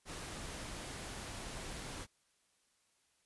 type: noise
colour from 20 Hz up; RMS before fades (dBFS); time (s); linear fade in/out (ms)
pink; -45; 0.05-2.07; 50
effects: white hiss -75 dBFS RMS until 3.25 s + resampled to 24000 Hz